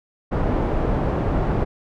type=low-pass noise; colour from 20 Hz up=pink; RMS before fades=-21 dBFS; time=0.31-1.65 s; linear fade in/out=20 ms; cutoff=830 Hz; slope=12 dB/octave; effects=none